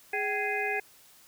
harmonic tone with a mistuned harmonic, 415.3 Hz, G#4, in tune, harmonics 1 / 2 / 4 / 5 / 6, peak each -34 / -34 / -34 / -34 / -34 dBFS, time 0.13-0.8 s, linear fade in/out 5 ms, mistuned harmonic 2, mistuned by -130 cents, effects white hiss -57 dBFS RMS until 1.27 s

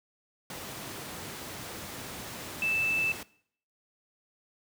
sine tone in noise, 2639 Hz, E7, 1 cent sharp, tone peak -26 dBFS, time 2.62-3.12 s, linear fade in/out 2 ms, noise pink, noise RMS -40 dBFS, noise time 0.5-3.23 s, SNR +11 dB, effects noise-tail reverb RT60 0.6 s tail -20 dB re dry + high-pass 100 Hz 12 dB/octave

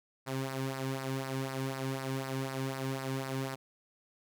sawtooth tone with flanger, 133.4 Hz, C3, 34 cents sharp, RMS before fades -36 dBFS, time 0.26-3.56 s, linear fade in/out 20 ms, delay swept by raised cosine 0.29 to 1.59 ms, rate 4 Hz, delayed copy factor -0.65, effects none

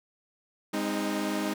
sawtooth chord, Ab major, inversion none, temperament equal with one note detuned, 204 / 261.6 / 311.1 Hz, Ab3 / C4 / Eb4, -31 / 0 / 0 cents, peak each -28 / -32 / -27 dBFS, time 0.73-1.54 s, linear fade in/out 10 ms, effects none

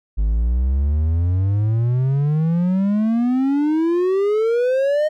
triangle exponential sweep, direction up, 50.3 to 622.3 Hz, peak -13 dBFS, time 0.17-5.09 s, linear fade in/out 20 ms, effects none

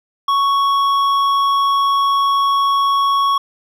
triangle tone with hard clipping, 1111 Hz, C#6, 4 cents sharp, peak -14 dBFS, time 0.28-3.38 s, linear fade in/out 5 ms, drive 11 dB, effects none

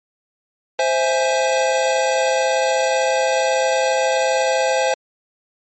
square chord, C augmented, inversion none, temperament equal, 523.3 / 659.3 / 830.6 Hz, C5 / E5 / G#5, 0 / 0 / 0 cents, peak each -19 / -22 / -22 dBFS, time 0.79-4.94 s, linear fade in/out 2 ms, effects MP3 32 kbps

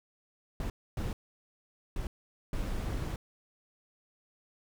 brown noise bursts at uneven times, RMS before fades -34 dBFS, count 4, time 0.6-0.7 / 0.97-1.13 / 1.96-2.07 / 2.53-3.16 s, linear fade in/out 2 ms, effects none

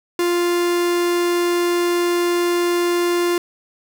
45% pulse tone, 349.2 Hz, F4, in tune, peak -16 dBFS, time 0.19-3.38 s, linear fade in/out 2 ms, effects 8-bit

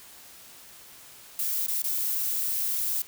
violet noise with dropouts, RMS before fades -28 dBFS, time 1.39-3.02 s, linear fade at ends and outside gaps 2 ms, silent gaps 1.664-1.681 / 1.821-1.841 s, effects white hiss -49 dBFS RMS until 3.07 s

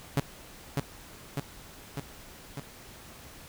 sawtooth tone with echo, 140.2 Hz, C#3, 20 cents sharp, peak -19 dBFS, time 0.17-0.2 s, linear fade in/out 2 ms, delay 600 ms, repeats 4, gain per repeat -3 dB, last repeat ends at 2.6 s, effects pink hiss -49 dBFS RMS until 3.48 s

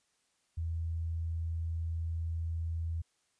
sine tone, 82.41 Hz, E2, in tune, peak -32 dBFS, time 0.57-3.02 s, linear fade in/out 10 ms, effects white hiss -75 dBFS RMS until 3.39 s + resampled to 22050 Hz

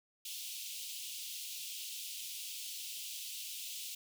pink high-pass noise, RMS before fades -44 dBFS, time 0.25-3.95 s, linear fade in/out 5 ms, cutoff 2700 Hz, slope 48 dB/octave, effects none

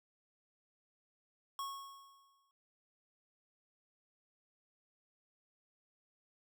square tone with exponential decay, 1100 Hz, C#6, 14 cents flat, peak -38 dBFS, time 1.59-2.51 s, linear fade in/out 1 ms, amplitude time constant 200 ms, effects none

